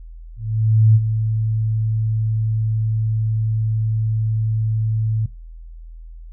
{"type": "tone with ADSR envelope", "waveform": "sine", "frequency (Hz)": 110, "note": "A2", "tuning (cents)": 0, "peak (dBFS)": -8, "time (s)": [0.36, 5.26], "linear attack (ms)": 590, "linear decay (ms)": 44, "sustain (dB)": -9, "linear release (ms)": 4, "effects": ["noise-tail reverb RT60 0.2 s tail -17 dB re dry", "added 41 Hz sine -34 dBFS peak until 6.32 s"]}